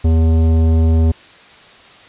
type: tone with tanh clipping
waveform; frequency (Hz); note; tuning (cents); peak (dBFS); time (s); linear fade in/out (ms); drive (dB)
sine; 81; E2; -30; -11; 0.04-1.12; 10; 14
effects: white hiss -42 dBFS RMS until 2.08 s + resampled to 8000 Hz